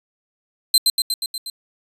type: tone with echo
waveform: sawtooth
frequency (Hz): 4106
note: C8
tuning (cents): -33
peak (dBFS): -7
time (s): 0.74-0.78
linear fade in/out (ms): 2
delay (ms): 120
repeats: 6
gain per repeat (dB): -3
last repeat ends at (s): 1.5
effects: resampled to 32000 Hz